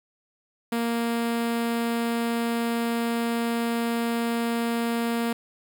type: tone with notch filter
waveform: sawtooth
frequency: 233.1 Hz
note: A#3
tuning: in tune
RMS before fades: -26 dBFS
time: 0.72-5.33 s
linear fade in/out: 5 ms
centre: 5900 Hz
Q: 1.8
effects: 8-bit